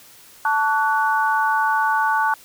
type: chord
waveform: sine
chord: F# minor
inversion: first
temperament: equal with one note detuned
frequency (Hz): 880 / 1134 / 1480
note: A5 / C#6 / F#6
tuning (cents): 0 / +39 / 0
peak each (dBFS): -19 / -23 / -21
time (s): 0.45-2.34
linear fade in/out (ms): 2
effects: white hiss -47 dBFS RMS until 2.44 s